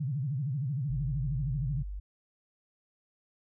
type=tone with vibrato; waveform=sine; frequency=137.1 Hz; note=C#3; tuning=19 cents flat; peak=-29 dBFS; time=0-1.83 s; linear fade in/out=10 ms; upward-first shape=sine; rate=13 Hz; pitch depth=210 cents each way
type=tone; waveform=sine; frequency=49 Hz; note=G1; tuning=in tune; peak=-35 dBFS; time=0.89-2 s; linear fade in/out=10 ms
effects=none